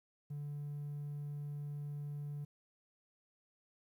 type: tone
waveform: triangle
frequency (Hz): 145.5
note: D3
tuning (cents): -16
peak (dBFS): -37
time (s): 0.3-2.45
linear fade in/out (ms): 10
effects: tanh soft clip ceiling -35 dBFS + 12-bit